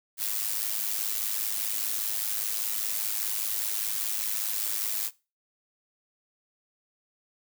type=noise with amplitude modulation; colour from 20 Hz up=blue; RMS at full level=-27 dBFS; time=0.17-5.11 s; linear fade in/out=50 ms; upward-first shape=sine; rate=105 Hz; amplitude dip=70%; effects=noise-tail reverb RT60 0.3 s tail -21 dB re dry

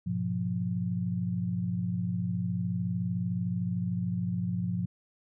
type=chord; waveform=sine; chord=F diminished; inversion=first; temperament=equal with one note detuned; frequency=103.83 / 123.47 / 177.15 Hz; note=Ab2 / Cb3 / F3; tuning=0 / 0 / +25 cents; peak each=-34 / -35 / -30 dBFS; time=0.06-4.86 s; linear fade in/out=10 ms; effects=none

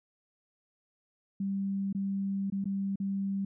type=tone with dropouts; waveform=sine; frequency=196.2 Hz; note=G3; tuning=2 cents sharp; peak=-29 dBFS; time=1.4-3.45 s; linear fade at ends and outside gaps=5 ms; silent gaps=1.928-1.948 / 2.501-2.522 / 2.643-2.655 / 2.958-3 s; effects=none

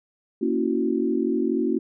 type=chord; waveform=sine; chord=F# dominant seventh; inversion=first; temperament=equal; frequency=233.1 / 277.2 / 329.6 / 370 Hz; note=A#3 / C#4 / E4 / F#4; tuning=0 / 0 / 0 / 0 cents; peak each=-26 dBFS; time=0.41-1.79 s; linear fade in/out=10 ms; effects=none

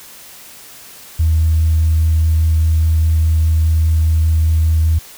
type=tone with vibrato; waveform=sine; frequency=80 Hz; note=D#2; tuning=49 cents sharp; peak=-9 dBFS; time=1.19-4.99 s; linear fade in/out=10 ms; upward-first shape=sine; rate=4.9 Hz; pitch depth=9 cents each way; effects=tanh soft clip ceiling -5 dBFS + white hiss -38 dBFS RMS until 5.17 s

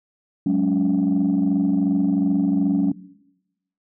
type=chord; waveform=sine; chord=F# suspended second; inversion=none; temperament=equal with one note detuned; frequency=185 / 207.7 / 281.5 Hz; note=F#3 / G#3 / C#4; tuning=0 / 0 / +27 cents; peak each=-20 / -21 / -18 dBFS; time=0.46-2.92 s; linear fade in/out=5 ms; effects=noise-tail reverb RT60 0.9 s tail -19 dB re dry + tanh soft clip ceiling -12 dBFS

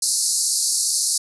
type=band-pass noise; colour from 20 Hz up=white; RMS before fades=-21 dBFS; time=0.02-1.18 s; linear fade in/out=5 ms; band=4200 to 11000 Hz; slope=96 dB/octave; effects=none

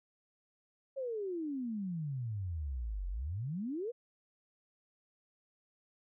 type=exponential two-way sweep; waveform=sine; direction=down then up; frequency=554.4 to 43.65 to 507 Hz; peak=-35 dBFS; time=0.96-3.92 s; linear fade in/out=20 ms; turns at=3.08 s; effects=none

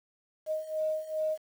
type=beating tone pair; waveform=sine; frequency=622.3 / 624.8 Hz; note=D#5 / D#5; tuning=0 / +7 cents; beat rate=2.5 Hz; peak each=-34 / -31 dBFS; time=0.46-1.38 s; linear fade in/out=50 ms; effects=9-bit

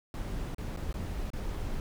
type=noise with dropouts; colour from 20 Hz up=brown; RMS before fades=-35 dBFS; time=0.14-1.8 s; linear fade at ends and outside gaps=1 ms; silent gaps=0.547-0.582 / 0.764-0.772 / 0.928-0.941 / 1.303-1.333 s; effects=none

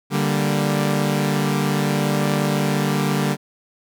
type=chord; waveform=sawtooth; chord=G minor; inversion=second; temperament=equal; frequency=146.83 / 196 / 233.1 Hz; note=D3 / G3 / Bb3; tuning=0 / 0 / 0 cents; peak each=-17 / -18 / -22 dBFS; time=0.1-3.37 s; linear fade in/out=50 ms; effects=none

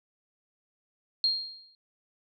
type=tone with exponential decay; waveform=sine; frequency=4226 Hz; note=C8; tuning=16 cents sharp; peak=-20 dBFS; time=1.24-1.75 s; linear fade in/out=1 ms; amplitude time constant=110 ms; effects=none

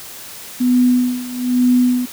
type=tone with tremolo; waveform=sine; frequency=248.6 Hz; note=B3; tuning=12 cents sharp; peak=-9 dBFS; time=0.6-2.06 s; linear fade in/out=10 ms; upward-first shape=sine; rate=1.1 Hz; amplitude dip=85%; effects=white hiss -34 dBFS RMS until 2.12 s

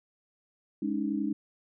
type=chord; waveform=sine; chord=Ab suspended fourth; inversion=none; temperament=equal with one note detuned; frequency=207.7 / 280.7 / 311.1 Hz; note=Ab3 / Db4 / Eb4; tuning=0 / +22 / 0 cents; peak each=-32 dBFS; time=0.82-1.33 s; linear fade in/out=5 ms; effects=none

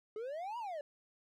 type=exponential two-way sweep; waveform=triangle; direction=up then down; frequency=415.3 to 984 to 565 Hz; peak=-37 dBFS; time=0.16-0.81 s; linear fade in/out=2 ms; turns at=0.58 s; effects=none

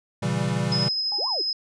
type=chord; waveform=square; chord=A# diminished seventh; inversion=none; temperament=equal with one note detuned; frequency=118.58 / 138.59 / 164.81 / 196 Hz; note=A#2 / C#3 / E3 / G3; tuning=+30 / 0 / 0 / 0 cents; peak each=-29 dBFS; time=0.22-0.89 s; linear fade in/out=10 ms
type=tone with tremolo; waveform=sine; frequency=5090 Hz; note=D#8; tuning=39 cents sharp; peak=-22 dBFS; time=0.72-1.53 s; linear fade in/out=2 ms; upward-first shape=sine; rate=12 Hz; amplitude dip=25%
type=tone with exponential decay; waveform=sine; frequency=825 Hz; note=G#5; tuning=12 cents flat; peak=-32 dBFS; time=1.12-1.43 s; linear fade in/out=0 ms; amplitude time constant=66 ms
type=linear two-way sweep; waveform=sine; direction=up then down; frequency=300.3 to 1092 to 300.3 Hz; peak=-30 dBFS; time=1.18-1.42 s; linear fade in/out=10 ms; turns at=1.28 s
effects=resampled to 22050 Hz

